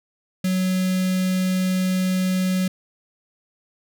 square tone with notch filter, 185.5 Hz, F#3, 5 cents sharp, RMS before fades -21 dBFS, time 0.44-2.68 s, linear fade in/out 5 ms, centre 880 Hz, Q 0.62, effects none

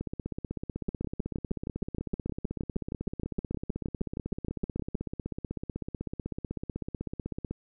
two click trains, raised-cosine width 3 ms, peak -21 / -18 dBFS, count 121 / 27, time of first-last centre 0.01-7.51 / 0.89-4.952 s, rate 16 / 6.4 Hz, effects none

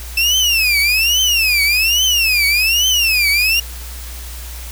30% pulse tone with vibrato, 2637 Hz, E7, in tune, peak -9 dBFS, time 0.17-3.6 s, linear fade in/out 5 ms, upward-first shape triangle, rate 1.2 Hz, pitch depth 290 cents each way, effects added 60 Hz sine -28 dBFS peak until 4.71 s + white hiss -34 dBFS RMS until 4.71 s

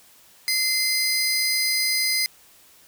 sawtooth tone pair together, 2074 / 4933 Hz, C7 / D#8, -16 / -16 cents, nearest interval octave + minor third, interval 1500 cents, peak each -20 dBFS, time 0.48-2.26 s, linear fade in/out 0 ms, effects white hiss -53 dBFS RMS until 2.87 s

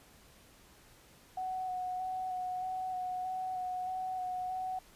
sine tone with vibrato, 740 Hz, F#5, in tune, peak -34 dBFS, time 1.37-4.79 s, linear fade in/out 5 ms, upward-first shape square, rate 1.6 Hz, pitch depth 14 cents each way, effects pink hiss -60 dBFS RMS until 4.95 s + resampled to 32000 Hz

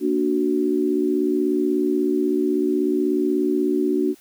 sine chord, Bb augmented, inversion none, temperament equal, 233.1 / 293.7 / 370 Hz, Bb3 / D4 / F#4, 0 / 0 / 0 cents, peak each -26 / -21 / -21 dBFS, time 0-4.15 s, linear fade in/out 50 ms, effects white hiss -53 dBFS RMS until 4.2 s

